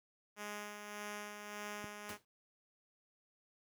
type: tone with tremolo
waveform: 5% pulse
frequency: 207.7 Hz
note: G#3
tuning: in tune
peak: -31 dBFS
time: 0.36-2.18 s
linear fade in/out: 50 ms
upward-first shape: sine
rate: 1.7 Hz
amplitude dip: 45%
type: click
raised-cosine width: 3 ms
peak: -33 dBFS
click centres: 1.842 s
type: noise with exponential decay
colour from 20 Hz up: pink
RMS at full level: -43 dBFS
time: 2.09-2.25 s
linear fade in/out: 2 ms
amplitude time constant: 34 ms
effects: high-pass 100 Hz 12 dB/octave